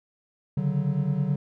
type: tone cluster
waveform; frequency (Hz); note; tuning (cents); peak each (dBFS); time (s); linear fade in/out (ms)
triangle; 138.4 / 147.8 / 186.9; C#3 / D3 / F#3; -2 / +11 / +18; -26 / -24 / -26; 0.57-1.36; 5
effects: none